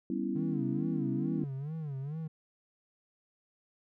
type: chord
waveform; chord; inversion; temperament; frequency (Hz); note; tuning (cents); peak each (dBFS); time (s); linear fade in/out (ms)
sine; C# half-diminished seventh; second; equal; 196 / 246.9 / 277.2 / 329.6; G3 / B3 / C#4 / E4; 0 / 0 / 0 / 0; -36; 0.1-1.44; 2
type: tone with vibrato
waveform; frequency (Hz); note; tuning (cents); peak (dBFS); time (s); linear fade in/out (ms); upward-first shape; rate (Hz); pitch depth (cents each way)
triangle; 146.83; D3; 0; -33; 0.35-2.28; 10; sine; 2.3; 170
effects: none